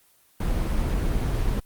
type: noise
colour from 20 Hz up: brown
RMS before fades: -24 dBFS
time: 0.4-1.6 s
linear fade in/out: 5 ms
effects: white hiss -60 dBFS RMS until 1.65 s + Opus 24 kbps